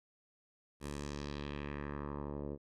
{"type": "tone with low-pass filter sweep", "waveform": "10% pulse", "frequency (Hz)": 72.2, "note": "D2", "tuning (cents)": -29, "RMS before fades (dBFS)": -42, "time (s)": [0.8, 2.58], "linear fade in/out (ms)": 50, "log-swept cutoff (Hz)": [11000, 500], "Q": 1.8, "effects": []}